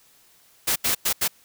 white noise bursts at uneven times, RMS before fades -22 dBFS, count 4, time 0.67-0.76 / 0.84-0.95 / 1.05-1.13 / 1.21-1.28 s, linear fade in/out 10 ms, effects white hiss -57 dBFS RMS until 1.44 s

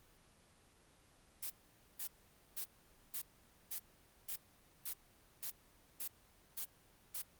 blue noise bursts, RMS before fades -42 dBFS, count 11, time 1.42-7.222 s, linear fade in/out 10 ms, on 82 ms, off 490 ms, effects pink hiss -67 dBFS RMS until 7.39 s + Opus 24 kbps

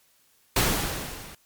pink noise with level ramp, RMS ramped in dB -20 to -44 dBFS, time 0.56-1.35 s, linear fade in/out 5 ms, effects white hiss -63 dBFS RMS until 1.45 s + MP3 96 kbps

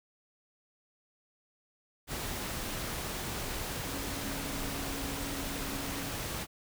sine tone in noise, 277.2 Hz, C#4, in tune, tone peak -42 dBFS, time 3.86-6.13 s, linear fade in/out 50 ms, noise pink, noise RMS -37 dBFS, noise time 2.07-6.47 s, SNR -8 dB, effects none

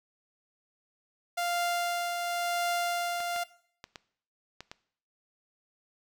sawtooth tone with tremolo, 697 Hz, F5, 4 cents flat, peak -23 dBFS, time 1.37-3.44 s, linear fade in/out 10 ms, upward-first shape triangle, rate 0.94 Hz, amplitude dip 40%
clicks, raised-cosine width 0.2 ms, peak -24 dBFS, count 6, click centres 3.204 / 3.362 / 3.841 / 3.958 / 4.606 / 4.715 s
effects noise-tail reverb RT60 0.6 s tail -19 dB re dry

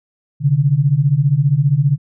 sine beating tone pair, 132.2 / 147.2 Hz, C3 / D3, +18 / +4 cents, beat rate 15 Hz, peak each -15 / -13 dBFS, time 0.4-1.98 s, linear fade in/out 50 ms, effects none

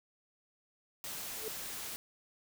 white noise, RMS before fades -42 dBFS, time 1.04-1.96 s, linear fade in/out 0 ms
sine tone with exponential growth, 440 Hz, A4, in tune, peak -34 dBFS, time 1.33-1.48 s, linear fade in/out 0 ms, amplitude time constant 32 ms
effects none

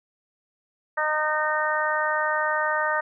harmonic tone, 306.6 Hz, D#4, 25 cents flat, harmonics 2 / 3 / 4 / 5 / 6, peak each -28 / -28 / -28 / -28 / -28 dBFS, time 0.97-3.01 s, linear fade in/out 10 ms, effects none

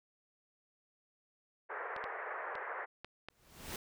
white band-pass noise, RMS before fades -42 dBFS, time 1.69-2.86 s, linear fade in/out 20 ms, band 410 to 1900 Hz, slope 48 dB/octave
clicks, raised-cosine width 0.3 ms, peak -28 / -27 / -30 / -29 / -28 dBFS, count 5, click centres 1.964 / 2.041 / 2.554 / 3.046 / 3.286 s
pink noise with exponential growth, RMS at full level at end -39 dBFS, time 3.3-3.76 s, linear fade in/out 2 ms, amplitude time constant 100 ms
effects none

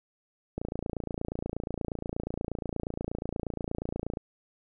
click train, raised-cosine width 2 ms, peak -19 dBFS, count 103, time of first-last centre 0.58-4.172 s, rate 28.4 Hz, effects none

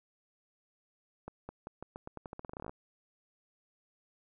accelerating click train, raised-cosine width 1 ms, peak -28 dBFS, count 20, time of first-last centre 1.28-2.695 s, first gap 210 ms, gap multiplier 0.86, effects none

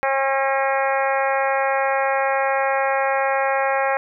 harmonic tone, 270.7 Hz, C#4, 41 cents flat, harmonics 2 / 3 / 4 / 5 / 6 / 7 / 8 / 9, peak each -22 / -22 / -27 / -29 / -28 / -28 / -31 / -33 dBFS, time 0.03-3.97 s, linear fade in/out 0 ms, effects none

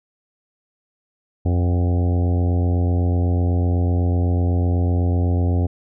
harmonic tone with a mistuned harmonic, 88 Hz, F2, 14 cents sharp, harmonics 1 / 2 / 3 / 4 / 5 / 6 / 7 / 8 / 9, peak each -16 / -28 / -26 / -32 / -33 / -36 / -37 / -37 / -40 dBFS, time 1.45-5.67 s, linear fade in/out 10 ms, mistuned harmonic 8, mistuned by +41 cents, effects none

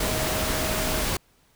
sine tone in noise, 630 Hz, D#5, 21 cents sharp, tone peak -32 dBFS, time 0.02-1.02 s, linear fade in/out 5 ms, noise pink, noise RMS -26 dBFS, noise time 0-1.17 s, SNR -9 dB, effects pink hiss -62 dBFS RMS until 1.55 s

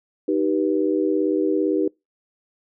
sine chord, Eb augmented, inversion none, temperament just, 311.1 / 388.9 / 486.1 Hz, Eb4 / G4 / B4, 0 / -14 / -28 cents, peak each -21 / -22 / -25 dBFS, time 0.28-1.88 s, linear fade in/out 5 ms, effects noise-tail reverb RT60 0.2 s tail -25 dB re dry

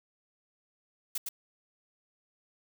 blue noise with echo, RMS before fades -33 dBFS, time 1.15-1.18 s, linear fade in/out 5 ms, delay 110 ms, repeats 1, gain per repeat -3 dB, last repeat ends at 1.29 s, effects none

